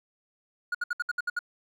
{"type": "tone bursts", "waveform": "triangle", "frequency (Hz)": 1441, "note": "F#6", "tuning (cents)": -46, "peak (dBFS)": -24, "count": 8, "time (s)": [0.72, 1.391], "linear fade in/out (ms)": 5, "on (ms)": 27, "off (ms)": 65, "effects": []}